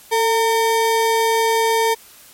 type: ring-modulated tone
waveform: square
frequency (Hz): 682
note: F5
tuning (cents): -41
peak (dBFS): -12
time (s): 0.11-1.95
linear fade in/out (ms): 20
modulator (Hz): 235
effects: white hiss -45 dBFS RMS until 2.33 s + MP3 64 kbps